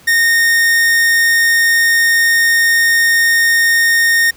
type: tone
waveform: 45% pulse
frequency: 1842 Hz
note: A#6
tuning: 21 cents flat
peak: -9 dBFS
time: 0.07-4.31 s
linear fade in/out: 10 ms
effects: pink hiss -44 dBFS RMS until 4.36 s